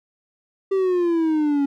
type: exponential sweep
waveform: triangle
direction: down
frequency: 392 to 277.2 Hz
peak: -15 dBFS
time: 0.71-1.66 s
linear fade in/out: 10 ms
effects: none